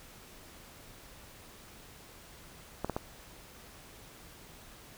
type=clicks; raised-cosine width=1 ms; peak=-18 dBFS; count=3; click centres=2.846 / 2.897 / 2.965 s; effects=pink hiss -53 dBFS RMS until 4.97 s